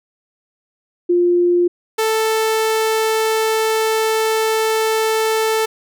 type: tone pair in turn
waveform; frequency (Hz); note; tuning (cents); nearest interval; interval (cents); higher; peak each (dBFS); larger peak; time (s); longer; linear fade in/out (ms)
sine / sawtooth; 351.2 / 441; F4 / A4; +10 / +4; major third; 394; second; -11; neither; 1.09-1.68 / 1.98-5.66; second; 10
effects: none